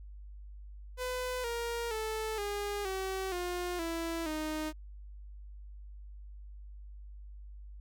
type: tone with pitch steps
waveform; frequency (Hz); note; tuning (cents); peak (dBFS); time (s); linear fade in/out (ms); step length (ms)
sawtooth; 503 / 469.3 / 437.9 / 408.6 / 381.2 / 355.7 / 331.9 / 309.6; B4 / A#4 / A4 / G#4 / G4 / F4 / E4 / D#4; +32 / +12 / -8 / -28 / -48 / +32 / +12 / -9; -30; 0.97-4.73; 50; 470
effects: added 50 Hz sine -45 dBFS peak until 7.8 s